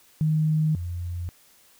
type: tone pair in turn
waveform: sine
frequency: 155.56 / 87.31 Hz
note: D#3 / F2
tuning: 0 / 0 cents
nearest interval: minor seventh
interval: 1000 cents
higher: first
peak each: -19 / -28 dBFS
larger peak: first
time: 0.21-0.75 / 0.75-1.29 s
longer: neither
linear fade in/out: 0 ms
effects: white hiss -57 dBFS RMS until 1.79 s